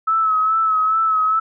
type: tone with vibrato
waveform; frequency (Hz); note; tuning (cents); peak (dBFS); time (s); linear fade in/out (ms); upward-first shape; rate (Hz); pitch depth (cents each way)
sine; 1296; E6; -30; -14; 0.07-1.4; 10; sine; 2.4; 36
effects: none